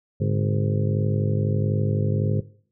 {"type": "harmonic tone with a mistuned harmonic", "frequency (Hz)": 52, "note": "G#1", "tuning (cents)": 3, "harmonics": [2, 3, 4, 5, 6, 7, 8, 9, 10], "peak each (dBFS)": [-23, -24, -29, -38, -38, -36, -32, -38, -35], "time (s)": [0.2, 2.41], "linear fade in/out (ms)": 10, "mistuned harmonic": 3, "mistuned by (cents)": -120, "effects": ["noise-tail reverb RT60 0.5 s tail -19 dB re dry"]}